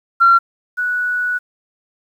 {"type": "tone pair in turn", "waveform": "sine", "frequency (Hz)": [1370, 1473.1], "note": ["F6", "F#6"], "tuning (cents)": [-34, -8], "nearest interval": "minor second", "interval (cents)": 126, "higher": "second", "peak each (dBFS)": [-6, -16], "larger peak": "first", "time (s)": [[0.2, 0.39], [0.77, 1.39]], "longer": "second", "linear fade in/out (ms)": 20, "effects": ["tanh soft clip ceiling -2 dBFS", "8-bit"]}